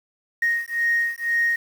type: beating tone pair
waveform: sine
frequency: 1864.7 / 1866.7 Hz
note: A#6 / A#6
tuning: 0 / +2 cents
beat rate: 2 Hz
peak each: -22 dBFS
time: 0.42-1.56 s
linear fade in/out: 5 ms
effects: tanh soft clip ceiling -13 dBFS + 7-bit